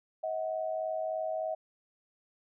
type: tone pair together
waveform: sine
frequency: 636.7 / 740 Hz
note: D#5 / F#5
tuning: +40 / 0 cents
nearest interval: minor third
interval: 260 cents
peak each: -32 / -37 dBFS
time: 0.23-1.55 s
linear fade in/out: 10 ms
effects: none